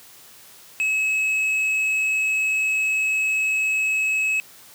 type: tone with tanh clipping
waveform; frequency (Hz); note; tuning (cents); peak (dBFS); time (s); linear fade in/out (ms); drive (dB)
triangle; 2574; E7; -42; -20; 0.8-4.4; 0; 9
effects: white hiss -47 dBFS RMS until 4.74 s + high-pass 80 Hz 12 dB/octave